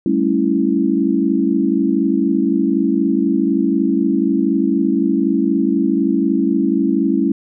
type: chord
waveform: sine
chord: A dominant seventh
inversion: third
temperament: equal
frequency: 196 / 220 / 277.2 / 329.6 Hz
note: G3 / A3 / C#4 / E4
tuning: 0 / 0 / 0 / 0 cents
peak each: -20 / -20 / -17 / -18 dBFS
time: 0.06-7.32 s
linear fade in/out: 2 ms
effects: none